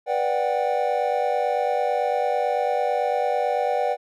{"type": "chord", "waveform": "triangle", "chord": "G major seventh", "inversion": "first", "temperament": "just", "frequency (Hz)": [490, 588, 735, 784], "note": ["B4", "D5", "F#5", "G5"], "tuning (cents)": [-14, 2, -12, 0], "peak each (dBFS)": -24, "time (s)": [0.06, 3.97], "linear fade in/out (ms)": 50, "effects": []}